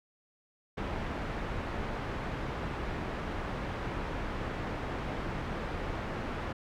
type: low-pass noise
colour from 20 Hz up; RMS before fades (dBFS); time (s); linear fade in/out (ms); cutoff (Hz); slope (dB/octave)
pink; -36; 0.77-6.53; 10; 1900; 12
effects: none